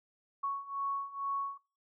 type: beating tone pair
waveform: sine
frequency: 1108.7 / 1110.9 Hz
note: C#6 / C#6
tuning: 0 / +3 cents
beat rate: 2.2 Hz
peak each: -38 / -35 dBFS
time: 0.43-1.58 s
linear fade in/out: 10 ms
effects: noise-tail reverb RT60 0.4 s tail -23 dB re dry